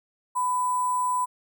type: tone with sample-and-hold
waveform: sine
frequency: 1000 Hz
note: B5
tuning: 21 cents sharp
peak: -22 dBFS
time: 0.35-1.26 s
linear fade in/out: 20 ms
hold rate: 8820 Hz
effects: none

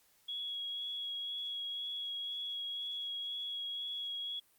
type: tone with vibrato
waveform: sine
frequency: 3333 Hz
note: G#7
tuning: 5 cents sharp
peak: -37 dBFS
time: 0.28-4.4 s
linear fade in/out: 10 ms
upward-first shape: sine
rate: 2 Hz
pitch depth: 13 cents each way
effects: white hiss -69 dBFS RMS until 4.58 s + Opus 48 kbps

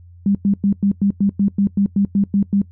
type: tone bursts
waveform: sine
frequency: 199.6 Hz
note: G3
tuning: 32 cents sharp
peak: -12 dBFS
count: 13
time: 0.26-2.617 s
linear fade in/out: 2 ms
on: 89 ms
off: 100 ms
effects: noise-tail reverb RT60 0.1 s tail -21 dB re dry + added 87 Hz sine -40 dBFS peak until 2.71 s

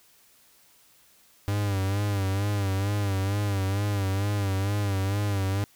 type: tone with vibrato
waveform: 45% pulse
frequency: 99.5 Hz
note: G2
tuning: 26 cents sharp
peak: -24 dBFS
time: 1.48-5.64 s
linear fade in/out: 0 ms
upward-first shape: sine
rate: 2.2 Hz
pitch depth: 65 cents each way
effects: white hiss -59 dBFS RMS until 5.75 s

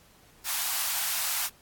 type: high-pass noise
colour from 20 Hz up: white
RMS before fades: -29 dBFS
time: 0.44-1.5 s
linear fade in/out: 50 ms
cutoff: 700 Hz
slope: 48 dB/octave
effects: pink hiss -58 dBFS RMS until 1.61 s + AAC 64 kbps

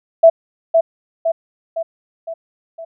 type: tone with echo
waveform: sine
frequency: 659.3 Hz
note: E5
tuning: in tune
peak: -3 dBFS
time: 0.23-0.3 s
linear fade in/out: 10 ms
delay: 510 ms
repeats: 5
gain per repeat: -5 dB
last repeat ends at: 2.85 s
effects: none

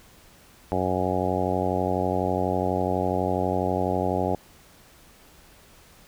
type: harmonic tone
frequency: 92.1 Hz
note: F#2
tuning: 7 cents flat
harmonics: 1 / 2 / 3 / 4 / 5 / 6 / 7 / 8 / 9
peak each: -31 / -31 / -31 / -31 / -31 / -31 / -31 / -31 / -31 dBFS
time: 0.72-4.35 s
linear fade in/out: 0 ms
effects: pink hiss -53 dBFS RMS until 6.07 s

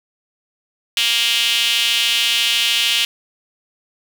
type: tone with high-pass filter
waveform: sawtooth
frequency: 233.5 Hz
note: A#3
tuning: 3 cents sharp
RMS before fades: -17 dBFS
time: 0.97-3.05 s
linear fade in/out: 2 ms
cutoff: 3000 Hz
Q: 4.2
effects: none

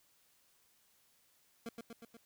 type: tone with echo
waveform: 25% pulse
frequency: 231 Hz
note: A#3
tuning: 16 cents flat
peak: -37 dBFS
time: 1.66-1.69 s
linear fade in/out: 2 ms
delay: 120 ms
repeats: 4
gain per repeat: -3 dB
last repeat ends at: 2.17 s
effects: white hiss -71 dBFS RMS until 2.25 s

